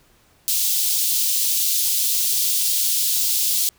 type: high-pass noise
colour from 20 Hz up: white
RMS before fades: -20 dBFS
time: 0.48-3.69 s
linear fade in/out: 0 ms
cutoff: 3400 Hz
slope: 24 dB/octave
effects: pink hiss -57 dBFS RMS until 3.78 s